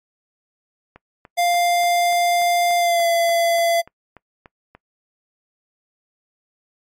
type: click train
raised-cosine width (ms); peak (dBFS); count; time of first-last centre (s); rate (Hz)
0.5; -26; 14; 0.96-4.75; 3.43
type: tone with pitch glide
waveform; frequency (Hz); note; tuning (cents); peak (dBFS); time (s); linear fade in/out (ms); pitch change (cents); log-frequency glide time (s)
square; 698.5 to 678.2; F5 to E5; 0 to +49; -16; 1.37-3.82; 20; -51; 2.77-3.07
effects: noise-tail reverb RT60 0.1 s tail -22 dB re dry + MP3 64 kbps